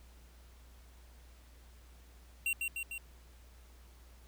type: tone with echo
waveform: square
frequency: 2747 Hz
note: F7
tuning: 29 cents flat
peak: -31 dBFS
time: 2.46-2.53 s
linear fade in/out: 2 ms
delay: 150 ms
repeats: 3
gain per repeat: -3 dB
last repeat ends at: 2.98 s
effects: added 60 Hz sine -55 dBFS peak until 4.27 s + pink hiss -64 dBFS RMS until 4.27 s